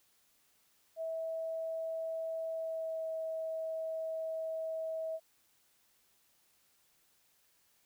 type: tone with pitch glide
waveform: sine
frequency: 650 to 644 Hz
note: E5 to E5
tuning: -24 to -41 cents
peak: -35 dBFS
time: 0.96-5.2 s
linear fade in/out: 50 ms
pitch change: -17 cents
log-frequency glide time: 2.51-3.1 s
effects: white hiss -71 dBFS RMS until 7.85 s